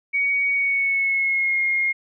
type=tone with pitch glide; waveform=sine; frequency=2246 to 2140 Hz; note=C#7 to C7; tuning=+22 to +38 cents; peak=-18 dBFS; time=0.13-1.93 s; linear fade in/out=20 ms; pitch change=-84 cents; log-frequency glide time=0.51-1.61 s; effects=none